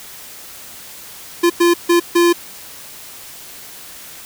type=tone bursts at uneven times; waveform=square; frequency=344.9 Hz; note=F4; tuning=22 cents flat; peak=-10 dBFS; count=4; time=1.43-1.5 / 1.6-1.74 / 1.89-2 / 2.15-2.33 s; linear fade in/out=10 ms; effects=white hiss -36 dBFS RMS until 4.25 s